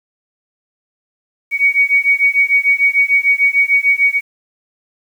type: beating tone pair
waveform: sine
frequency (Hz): 2242 / 2248.7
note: C#7 / C#7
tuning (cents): +19 / +24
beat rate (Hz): 6.7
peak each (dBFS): -13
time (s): 1.51-4.21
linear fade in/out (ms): 50
effects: 7-bit